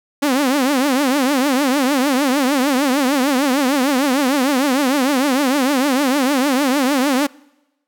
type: tone with vibrato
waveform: sawtooth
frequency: 271.4 Hz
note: C#4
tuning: 36 cents flat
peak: -10 dBFS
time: 0.22-7.27 s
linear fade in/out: 10 ms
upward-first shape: triangle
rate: 6.6 Hz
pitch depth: 190 cents each way
effects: noise-tail reverb RT60 1.0 s tail -25 dB re dry